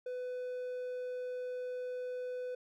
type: tone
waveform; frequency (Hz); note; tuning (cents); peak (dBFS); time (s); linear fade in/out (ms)
triangle; 500; B4; +21; -35; 0.06-2.55; 5
effects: none